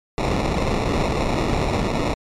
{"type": "noise with sample-and-hold", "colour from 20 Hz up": "pink", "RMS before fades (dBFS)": -21, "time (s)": [0.18, 2.14], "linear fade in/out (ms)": 0, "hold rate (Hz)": 1575, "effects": ["low-pass 6000 Hz 12 dB/octave", "MP3 96 kbps"]}